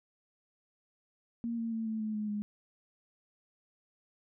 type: tone with pitch steps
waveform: sine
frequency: 233.1 / 228.7 / 224.4 / 220.1 / 216 / 211.9 / 207.9 Hz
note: A#3 / A#3 / A3 / A3 / A3 / G#3 / G#3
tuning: 0 / -33 / +34 / +1 / -32 / +35 / +2 cents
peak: -32 dBFS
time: 1.44-2.42 s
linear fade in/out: 0 ms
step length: 140 ms
effects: none